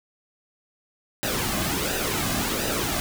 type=noise with flanger; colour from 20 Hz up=pink; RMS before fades=-26 dBFS; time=1.23-3 s; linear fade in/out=0 ms; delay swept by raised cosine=0.9 to 2.2 ms; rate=1.4 Hz; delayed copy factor=-0.6; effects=none